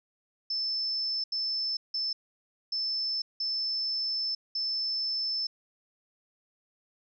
sine tone bursts at uneven times, 5274 Hz, E8, in tune, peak -28 dBFS, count 6, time 0.5-1.24 / 1.32-1.77 / 1.94-2.13 / 2.72-3.22 / 3.4-4.35 / 4.55-5.47 s, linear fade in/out 5 ms, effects none

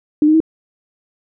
sine tone with pitch steps, 300.3 / 310.2 / 320.4 Hz, D4 / D#4 / E4, +39 / -5 / -49 cents, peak -8 dBFS, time 0.22-0.403 s, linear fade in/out 2 ms, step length 61 ms, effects none

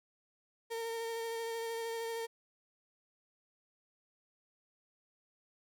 35% pulse tone with vibrato, 457.7 Hz, A#4, 32 cents flat, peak -35 dBFS, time 0.7-2.27 s, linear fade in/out 20 ms, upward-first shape sine, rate 13 Hz, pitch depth 17 cents each way, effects none

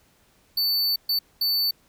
square tone bursts at uneven times, 4500 Hz, C#8, 25 cents sharp, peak -21 dBFS, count 3, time 0.57-0.96 / 1.09-1.19 / 1.41-1.71 s, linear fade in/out 5 ms, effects pink hiss -61 dBFS RMS until 1.88 s

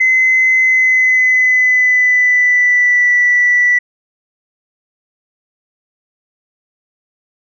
sine tone with pitch glide, 2046 to 1963.8 Hz, C7 to B6, -39 to -10 cents, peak -7 dBFS, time 0-3.79 s, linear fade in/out 10 ms, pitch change -71 cents, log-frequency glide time 0.6-3.12 s, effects tanh soft clip ceiling -3 dBFS

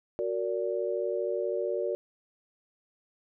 sine chord, Gb augmented, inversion none, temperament just, 370 / 462.5 / 578.1 Hz, Gb4 / Bb4 / D5, 0 / -14 / -27 cents, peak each -32 dBFS, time 0.19-1.95 s, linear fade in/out 0 ms, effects none

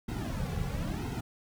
brown noise with flanger, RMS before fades -34 dBFS, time 0.08-1.21 s, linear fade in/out 10 ms, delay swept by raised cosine 1.7 to 3.3 ms, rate 0.99 Hz, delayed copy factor -1, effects none

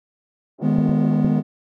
white band-pass noise, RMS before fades -32 dBFS, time 0.58-1.43 s, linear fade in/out 50 ms, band 200 to 570 Hz, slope 24 dB/octave
triangle chord, G# minor, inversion second, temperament equal, 155.56 / 207.7 / 246.9 Hz, D#3 / G#3 / B3, 0 / 0 / 0 cents, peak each -18 dBFS, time 0.61-1.43 s, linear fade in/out 50 ms
clicks, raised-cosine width 3 ms, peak -15 dBFS, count 3, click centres 0.786 / 0.893 / 1.247 s
effects none

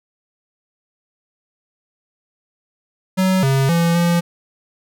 square tone with pitch steps, 187.6 / 135.2 / 169 / 171.8 Hz, F#3 / C#3 / E3 / F3, +24 / -43 / +43 / -28 cents, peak -14 dBFS, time 3.17-4.21 s, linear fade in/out 20 ms, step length 260 ms, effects none

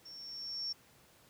sine tone with level ramp, 5470 Hz, F8, 37 cents flat, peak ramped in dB -48 to -34 dBFS, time 0.05-0.73 s, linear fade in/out 10 ms, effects pink hiss -63 dBFS RMS until 1.29 s + high-pass 80 Hz 12 dB/octave

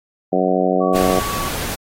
harmonic tone, 92.5 Hz, F#2, in tune, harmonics 2 / 3 / 4 / 5 / 6 / 7 / 8, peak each -22 / -22 / -22 / -22 / -22 / -22 / -22 dBFS, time 0.32-1.2 s, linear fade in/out 10 ms
sine tone, 1131 Hz, C#6, 34 cents sharp, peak -24 dBFS, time 0.8-1.5 s, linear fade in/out 20 ms
pink noise, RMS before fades -25 dBFS, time 0.94-1.76 s, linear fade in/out 20 ms
effects AAC 48 kbps

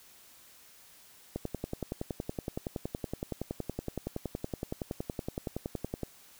click train, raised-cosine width 2 ms, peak -20 dBFS, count 51, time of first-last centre 1.36-6.033 s, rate 10.7 Hz, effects white hiss -57 dBFS RMS until 6.39 s

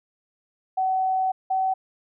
sine tone pair in turn, 755 / 759.1 Hz, F#5 / F#5, +35 / +44 cents, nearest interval unison, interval 9 cents, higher second, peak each -20 dBFS, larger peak neither, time 0.77-1.32 / 1.5-1.74 s, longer first, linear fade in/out 10 ms, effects none

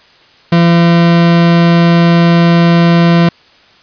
40% pulse tone, 170 Hz, F3, 46 cents flat, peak -4 dBFS, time 0.52-3.29 s, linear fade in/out 5 ms, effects white hiss -44 dBFS RMS until 3.82 s + resampled to 11025 Hz

